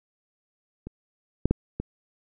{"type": "clicks", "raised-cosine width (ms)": 3, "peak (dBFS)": [-23, -8, -8, -16], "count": 4, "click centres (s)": [0.87, 1.456, 1.51, 1.8], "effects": []}